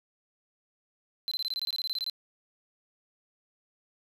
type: tone bursts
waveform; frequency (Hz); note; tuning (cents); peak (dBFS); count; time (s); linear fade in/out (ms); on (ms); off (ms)
triangle; 4070; C8; -49; -28; 15; 1.28-2.098; 0; 34; 22
effects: none